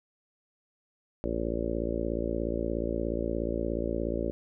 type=harmonic tone; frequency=56.9 Hz; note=A#1; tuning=41 cents flat; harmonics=1 / 2 / 3 / 4 / 5 / 6 / 7 / 8 / 9 / 10; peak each=-35 / -41 / -41 / -37 / -37 / -35 / -38 / -39 / -38 / -37 dBFS; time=1.24-4.31 s; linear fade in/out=0 ms; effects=none